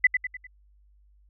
sine tone with echo, 2000 Hz, B6, 21 cents sharp, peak -13 dBFS, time 0.04-0.07 s, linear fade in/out 5 ms, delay 100 ms, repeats 4, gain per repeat -7 dB, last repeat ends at 0.47 s, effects added 50 Hz sine -56 dBFS peak until 1.29 s

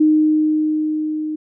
sine tone with level ramp, 308.3 Hz, D#4, 16 cents flat, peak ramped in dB -9 to -21 dBFS, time 0-1.36 s, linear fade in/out 10 ms, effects none

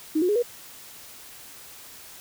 sine tone with pitch steps, 311.6 / 360 / 415.9 / 480.6 Hz, D#4 / F#4 / G#4 / B4, +3 / -47 / +2 / -47 cents, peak -19 dBFS, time 0.15-0.426 s, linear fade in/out 10 ms, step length 69 ms, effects white hiss -45 dBFS RMS until 2.2 s

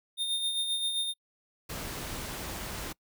square tone with tremolo, 3646 Hz, A#7, 39 cents flat, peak -27 dBFS, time 0.17-1.14 s, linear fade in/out 50 ms, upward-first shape sine, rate 7.6 Hz, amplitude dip 45%
pink noise, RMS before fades -38 dBFS, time 1.69-2.93 s, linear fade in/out 10 ms
effects noise-tail reverb RT60 0.1 s tail -25 dB re dry

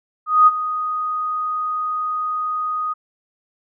sine tone with ADSR envelope, 1244.5 Hz, D#6, in tune, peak -6 dBFS, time 0.26-2.94 s, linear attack 210 ms, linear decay 31 ms, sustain -14 dB, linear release 18 ms, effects none

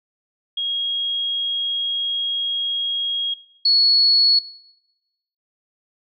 sine tone pair in turn, 3279 / 4377 Hz, G#7 / C#8, -23 / -23 cents, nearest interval perfect fourth, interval 500 cents, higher second, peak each -21 / -13 dBFS, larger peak second, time 0.57-3.34 / 3.65-4.39 s, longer first, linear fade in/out 5 ms, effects noise-tail reverb RT60 1.0 s tail -21 dB re dry

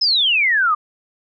sine exponential sweep, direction down, 5270 to 1174.7 Hz, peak -13 dBFS, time 0.01-0.75 s, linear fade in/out 10 ms, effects none

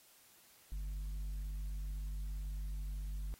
sine tone with tanh clipping, 49 Hz, G1, in tune, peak -39 dBFS, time 0.72-3.34 s, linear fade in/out 0 ms, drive 5 dB, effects white hiss -64 dBFS RMS until 3.39 s + AAC 48 kbps

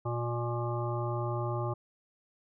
harmonic tone, 119.3 Hz, A#2, 41 cents sharp, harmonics 1 / 3 / 5 / 7 / 9 / 10, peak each -32 / -37 / -39 / -40 / -42 / -42 dBFS, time 0.05-1.74 s, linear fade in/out 10 ms, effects none

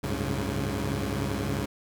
15% pulse tone cluster, 67.6 / 95.7 / 106.6 / 138.5 Hz, C#2 / G2 / G#2 / C#3, -43 / -41 / +46 / -1 cents, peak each -27 dBFS, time 0.03-1.66 s, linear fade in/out 10 ms, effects none

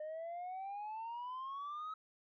sine exponential sweep, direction up, 606 to 1288 Hz, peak -39 dBFS, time 0-1.94 s, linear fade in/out 5 ms, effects tanh soft clip ceiling -40 dBFS

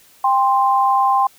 sine tone pair together, 794.7 / 1046.5 Hz, G5 / C6, +23 / 0 cents, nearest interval perfect fourth, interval 477 cents, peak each -15 dBFS, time 0.24-1.27 s, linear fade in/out 5 ms, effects white hiss -50 dBFS RMS until 1.38 s

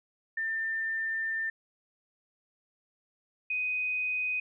sine tone pair in turn, 1794 / 2500 Hz, A6 / D#7, +33 / +8 cents, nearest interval tritone, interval 575 cents, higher second, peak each -29 / -28 dBFS, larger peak second, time 0.37-1.5 / 3.5-4.4 s, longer first, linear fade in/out 5 ms, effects none

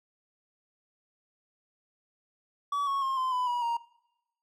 triangle tone with pitch steps, 1141 / 1104 / 1068.3 / 1033.7 / 1000.2 / 967.8 / 936.5 Hz, C#6 / C#6 / C6 / C6 / B5 / B5 / A#5, +50 / -7 / +36 / -21 / +22 / -35 / +8 cents, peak -25 dBFS, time 2.72-3.77 s, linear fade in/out 5 ms, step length 150 ms, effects noise-tail reverb RT60 0.9 s tail -22 dB re dry

